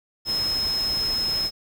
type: tone in noise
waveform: sine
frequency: 5160 Hz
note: E8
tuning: 38 cents flat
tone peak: -22 dBFS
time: 0.25-1.51 s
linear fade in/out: 50 ms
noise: pink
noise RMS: -35 dBFS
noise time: 0.25-1.51 s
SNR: +10 dB
effects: none